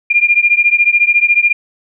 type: beating tone pair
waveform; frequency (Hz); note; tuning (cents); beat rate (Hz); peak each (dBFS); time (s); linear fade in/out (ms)
sine; 2400 / 2414; D7 / D7; +37 / +47; 14; -11; 0.1-1.53; 10
effects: none